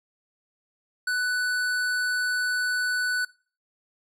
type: tone with hard clipping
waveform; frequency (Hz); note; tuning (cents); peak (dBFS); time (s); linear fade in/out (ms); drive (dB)
sine; 1490; F#6; +12; -25; 1.07-3.25; 5; 13
effects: noise-tail reverb RT60 0.4 s tail -22 dB re dry